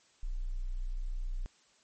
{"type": "tone", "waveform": "sine", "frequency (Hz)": 30.6, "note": "B0", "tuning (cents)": -15, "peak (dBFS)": -32, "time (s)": [0.23, 1.46], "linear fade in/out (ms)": 0, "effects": ["white hiss -66 dBFS RMS until 1.83 s", "MP3 32 kbps"]}